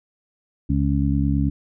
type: harmonic tone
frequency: 69.3 Hz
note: C#2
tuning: in tune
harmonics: 1 / 2 / 3 / 4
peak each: -22 / -22 / -25 / -23 dBFS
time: 0.69-1.5 s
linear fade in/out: 10 ms
effects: none